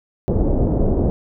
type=low-pass noise; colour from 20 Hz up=pink; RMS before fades=-17 dBFS; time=0.28-1.1 s; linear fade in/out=0 ms; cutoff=570 Hz; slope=24 dB/octave; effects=none